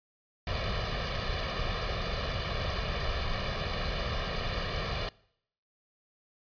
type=noise with comb filter; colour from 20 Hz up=pink; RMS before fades=-32 dBFS; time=0.47-5.09 s; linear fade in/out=2 ms; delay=1.7 ms; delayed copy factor=+0.7; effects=noise-tail reverb RT60 0.7 s tail -23 dB re dry + resampled to 11025 Hz